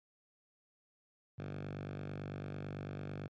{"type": "tone with high-pass filter", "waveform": "5% pulse", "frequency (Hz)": 49, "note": "G1", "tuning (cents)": 0, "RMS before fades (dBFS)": -43, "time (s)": [1.38, 3.28], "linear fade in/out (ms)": 10, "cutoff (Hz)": 120, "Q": 8.3, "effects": ["low-pass 3000 Hz 12 dB/octave", "MP3 48 kbps"]}